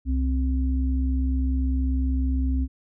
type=tone pair together; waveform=sine; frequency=65.41 / 261.6 Hz; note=C2 / C4; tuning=0 / 0 cents; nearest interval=2 octaves; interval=2400 cents; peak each=-21 / -28 dBFS; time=0.05-2.68 s; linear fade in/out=50 ms; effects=none